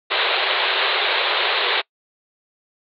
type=band-pass noise; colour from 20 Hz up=white; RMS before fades=-20 dBFS; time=0.1-1.82 s; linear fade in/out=20 ms; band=360 to 4100 Hz; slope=96 dB/octave; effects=noise-tail reverb RT60 0.1 s tail -25 dB re dry